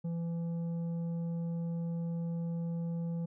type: tone with tanh clipping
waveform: sine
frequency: 168.2 Hz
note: E3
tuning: 35 cents sharp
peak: -34 dBFS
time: 0.04-3.26 s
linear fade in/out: 10 ms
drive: 7 dB
effects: none

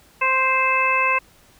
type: harmonic tone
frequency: 523.3 Hz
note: C5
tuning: in tune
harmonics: 1 / 2 / 3 / 4 / 5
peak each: -28 / -20 / -28 / -24 / -20 dBFS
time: 0.21-1.19 s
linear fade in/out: 10 ms
effects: pink hiss -53 dBFS RMS until 1.59 s

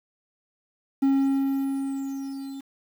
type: tone with level ramp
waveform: triangle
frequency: 272.5 Hz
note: C#4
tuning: 29 cents flat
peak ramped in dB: -15 to -32 dBFS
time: 1.02-2.61 s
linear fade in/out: 10 ms
effects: 8-bit

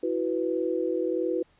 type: chord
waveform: sine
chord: E suspended second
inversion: none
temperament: just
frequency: 329.6 / 370.8 / 494.4 Hz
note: E4 / F#4 / B4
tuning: 0 / +4 / +2 cents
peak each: -29 dBFS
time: 0.03-1.43 s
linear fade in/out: 5 ms
effects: pink hiss -64 dBFS RMS until 1.59 s + resampled to 8000 Hz

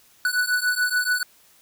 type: beating tone pair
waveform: square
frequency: 1480 / 1486.9 Hz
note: F#6 / F#6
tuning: 0 / +8 cents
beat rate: 6.9 Hz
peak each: -24 dBFS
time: 0.25-1.23 s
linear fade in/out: 2 ms
effects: white hiss -56 dBFS RMS until 1.61 s

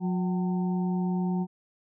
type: harmonic tone with a mistuned harmonic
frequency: 180.9 Hz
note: F#3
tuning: 39 cents flat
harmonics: 1 / 2 / 4 / 5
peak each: -25 / -36 / -40 / -42 dBFS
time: 0-1.47 s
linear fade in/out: 50 ms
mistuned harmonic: 4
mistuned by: +83 cents
effects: none

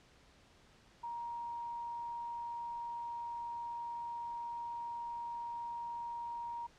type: tone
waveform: sine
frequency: 942 Hz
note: A#5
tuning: 18 cents sharp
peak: -39 dBFS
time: 1.03-6.67 s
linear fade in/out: 10 ms
effects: pink hiss -64 dBFS RMS until 6.78 s + low-pass 6000 Hz 12 dB/octave

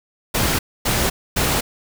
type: noise bursts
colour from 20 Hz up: pink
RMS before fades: -19 dBFS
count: 3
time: 0.34-1.61 s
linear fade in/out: 10 ms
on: 250 ms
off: 260 ms
effects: none

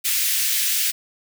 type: high-pass noise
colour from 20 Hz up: white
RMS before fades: -21 dBFS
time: 0.04-0.92 s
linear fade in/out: 20 ms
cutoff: 1900 Hz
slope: 24 dB/octave
effects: none

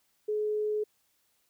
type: tone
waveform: sine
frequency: 424.2 Hz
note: G#4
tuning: 37 cents sharp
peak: -27 dBFS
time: 0.28-0.84 s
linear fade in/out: 10 ms
effects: white hiss -72 dBFS RMS until 1.49 s

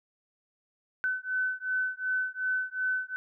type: beating tone pair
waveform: sine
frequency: 1512 / 1514.7 Hz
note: F#6 / F#6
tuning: +37 / +40 cents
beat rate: 2.7 Hz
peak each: -31 dBFS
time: 1.04-3.16 s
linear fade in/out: 0 ms
effects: none

